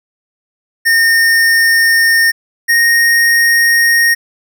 square tone pair in turn, 1828 / 1858.9 Hz, A#6 / A#6, -34 / -5 cents, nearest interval unison, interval 29 cents, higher second, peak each -8 dBFS, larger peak neither, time 0.85-2.32 / 2.68-4.15 s, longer neither, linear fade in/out 20 ms, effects none

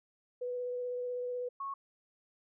sine tone with vibrato, 493.9 Hz, B4, in tune, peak -34 dBFS, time 0.41-1.49 s, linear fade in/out 10 ms, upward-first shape sine, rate 16 Hz, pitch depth 11 cents each way
sine tone, 1100 Hz, C#6, 14 cents flat, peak -36 dBFS, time 1.6-1.74 s, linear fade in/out 5 ms
effects none

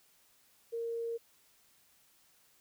sine tone, 463.1 Hz, A#4, 11 cents flat, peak -34 dBFS, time 0.72-1.18 s, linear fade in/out 20 ms, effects white hiss -67 dBFS RMS until 2.6 s

